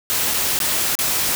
white noise with dropouts, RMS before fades -20 dBFS, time 0.1-1.35 s, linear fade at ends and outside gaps 0 ms, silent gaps 0.337-0.341 / 0.59-0.602 / 0.953-0.989 s, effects none

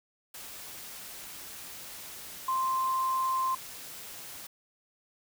sine tone in noise, 1046.5 Hz, C6, in tune, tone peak -26 dBFS, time 2.48-3.55 s, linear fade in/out 5 ms, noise white, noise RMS -44 dBFS, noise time 0.34-4.47 s, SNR +15 dB, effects none

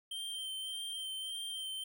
square tone with vibrato, 3136 Hz, G7, in tune, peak -39 dBFS, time 0.11-1.84 s, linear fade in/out 5 ms, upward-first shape sine, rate 1.7 Hz, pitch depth 19 cents each way, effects none

